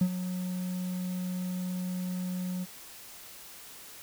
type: tone with ADSR envelope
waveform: triangle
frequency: 182.1 Hz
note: F#3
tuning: 27 cents flat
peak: -17 dBFS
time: 0.01-2.66 s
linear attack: 5 ms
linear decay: 67 ms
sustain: -12 dB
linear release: 33 ms
effects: tanh soft clip ceiling -13 dBFS + white hiss -48 dBFS RMS until 4.02 s